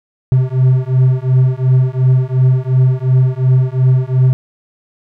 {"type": "beating tone pair", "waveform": "triangle", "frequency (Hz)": [127.7, 130.5], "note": ["C3", "C3"], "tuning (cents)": [-42, -4], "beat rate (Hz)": 2.8, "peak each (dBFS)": -10, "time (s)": [0.32, 4.33], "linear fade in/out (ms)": 0, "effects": []}